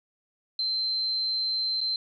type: tone with dropouts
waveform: sine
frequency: 4108 Hz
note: C8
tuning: 33 cents flat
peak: -25 dBFS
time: 0.59-1.96 s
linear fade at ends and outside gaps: 2 ms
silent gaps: 1.806-1.812 s
effects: none